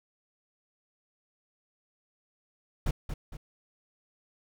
brown noise with echo, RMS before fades -27 dBFS, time 2.86-2.91 s, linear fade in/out 5 ms, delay 230 ms, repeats 2, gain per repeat -7 dB, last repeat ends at 3.37 s, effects none

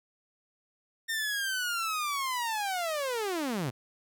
sawtooth linear sweep, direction down, 1829 to 110.6 Hz, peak -26 dBFS, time 1.08-3.71 s, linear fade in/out 20 ms, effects none

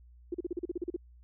sine tone bursts, 349.2 Hz, F4, in tune, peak -30 dBFS, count 11, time 0.32-0.964 s, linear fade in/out 5 ms, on 24 ms, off 38 ms, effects added 60 Hz sine -53 dBFS peak until 1.23 s

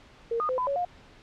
sine tone with pitch steps, 463.3 / 1228 / 512 / 1005 / 559 / 711 Hz, A#4 / D#6 / C5 / B5 / C#5 / F5, -11 / -23 / -38 / +30 / +14 / +31 cents, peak -25 dBFS, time 0.31-0.85 s, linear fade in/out 5 ms, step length 90 ms, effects pink hiss -53 dBFS RMS until 1.22 s + low-pass 4000 Hz 12 dB/octave

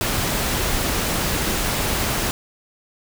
pink noise, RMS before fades -22 dBFS, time 0.01-2.31 s, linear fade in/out 0 ms, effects none

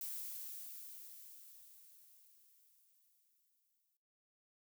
violet noise with exponential decay, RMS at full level -43 dBFS, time 0.01-3.97 s, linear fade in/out 2 ms, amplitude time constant 860 ms, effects noise-tail reverb RT60 0.5 s tail -18 dB re dry

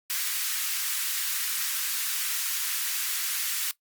white high-pass noise, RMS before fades -29 dBFS, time 0.1-3.71 s, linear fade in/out 0 ms, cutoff 1300 Hz, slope 24 dB/octave, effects noise-tail reverb RT60 0.1 s tail -18 dB re dry + Opus 48 kbps

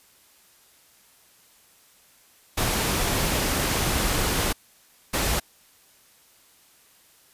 pink noise bursts at uneven times, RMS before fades -24 dBFS, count 2, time 2.57-4.53 / 5.13-5.4 s, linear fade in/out 10 ms, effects white hiss -57 dBFS RMS until 7.33 s + resampled to 32000 Hz

